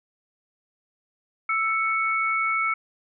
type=tone pair together; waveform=sine; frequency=1322 / 2217 Hz; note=E6 / C#7; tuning=+5 / 0 cents; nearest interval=major sixth; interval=895 cents; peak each=-24 dBFS; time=1.49-2.74 s; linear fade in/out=5 ms; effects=none